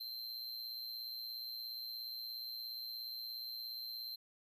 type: tone with amplitude modulation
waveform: square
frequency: 4122 Hz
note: C8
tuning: 27 cents flat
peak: -40 dBFS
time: 0-4.16 s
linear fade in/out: 10 ms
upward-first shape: sine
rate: 117 Hz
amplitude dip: 65%
effects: none